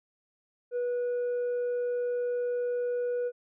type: tone with tanh clipping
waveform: sine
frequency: 487.7 Hz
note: B4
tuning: 22 cents flat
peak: -28 dBFS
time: 0.71-3.32 s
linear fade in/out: 50 ms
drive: 2 dB
effects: none